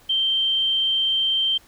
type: tone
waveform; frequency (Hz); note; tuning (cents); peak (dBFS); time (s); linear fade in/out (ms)
sine; 3136; G7; 0; -18; 0.09-1.58; 10
effects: pink hiss -53 dBFS RMS until 1.67 s